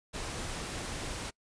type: noise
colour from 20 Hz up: pink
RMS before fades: -38 dBFS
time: 0.13-1.31 s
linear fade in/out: 20 ms
effects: noise-tail reverb RT60 0.1 s tail -25 dB re dry + resampled to 22050 Hz